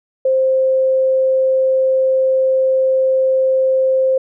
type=tone; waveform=sine; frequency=525 Hz; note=C5; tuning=6 cents sharp; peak=-11 dBFS; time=0.25-4.18 s; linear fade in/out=5 ms; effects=none